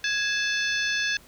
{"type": "harmonic tone with a mistuned harmonic", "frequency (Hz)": 872, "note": "A5", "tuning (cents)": -16, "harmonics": [2, 3, 4, 5, 6, 7], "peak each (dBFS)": [-26, -30, -32, -34, -36, -37], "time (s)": [0.04, 1.17], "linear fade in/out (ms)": 2, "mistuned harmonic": 2, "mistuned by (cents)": -83, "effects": ["pink hiss -53 dBFS RMS until 1.27 s"]}